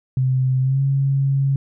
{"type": "tone with pitch glide", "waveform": "sine", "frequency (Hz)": [129.9, 137.15], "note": ["C3", "C#3"], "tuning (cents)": [-12, -18], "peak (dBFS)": -15, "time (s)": [0.17, 1.56], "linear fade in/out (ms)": 2, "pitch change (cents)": 94, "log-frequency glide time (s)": [0.61, 0.81], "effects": []}